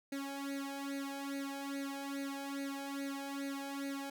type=tone with flanger; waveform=sawtooth; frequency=277.2 Hz; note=C#4; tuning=in tune; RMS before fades=-41 dBFS; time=0.12-4.1 s; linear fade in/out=5 ms; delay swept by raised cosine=0.46 to 1.28 ms; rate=2.4 Hz; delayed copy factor=+1; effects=none